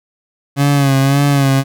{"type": "tone with vibrato", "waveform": "30% pulse", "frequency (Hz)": 139, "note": "C#3", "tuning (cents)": 5, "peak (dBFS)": -7, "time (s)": [0.56, 1.64], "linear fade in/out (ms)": 50, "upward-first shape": "sine", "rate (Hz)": 1.8, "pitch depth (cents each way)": 51, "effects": []}